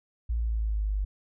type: linear sweep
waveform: sine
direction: down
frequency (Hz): 58.27 to 49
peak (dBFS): -25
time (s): 0.29-1.05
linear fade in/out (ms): 10
effects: none